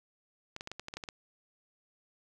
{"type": "clicks", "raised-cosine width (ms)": 0.2, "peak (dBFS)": -23, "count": 10, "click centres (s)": [0.564, 0.609, 0.674, 0.716, 0.796, 0.884, 0.939, 0.97, 1.038, 1.088], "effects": []}